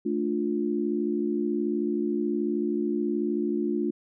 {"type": "chord", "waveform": "sine", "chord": "D minor", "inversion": "second", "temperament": "just", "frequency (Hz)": [220.2, 293.7, 352.4], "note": ["A3", "D4", "F4"], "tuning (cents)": [2, 0, 16], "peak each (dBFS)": [-29, -29, -28], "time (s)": [0.05, 3.91], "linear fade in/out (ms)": 10, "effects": []}